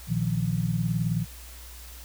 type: chord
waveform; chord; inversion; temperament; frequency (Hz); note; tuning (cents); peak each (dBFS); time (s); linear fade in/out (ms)
sine; Bb suspended fourth; none; equal; 116.54 / 155.56 / 174.61; Bb2 / Eb3 / F3; 0 / 0 / 0; -28; 0.07-1.26; 50
effects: added 60 Hz sine -43 dBFS peak until 2.04 s + white hiss -47 dBFS RMS until 2.04 s